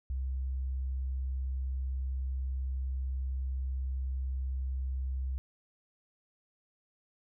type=tone; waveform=sine; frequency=65.41 Hz; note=C2; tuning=in tune; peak=-31 dBFS; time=0.1-5.38 s; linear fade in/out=0 ms; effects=none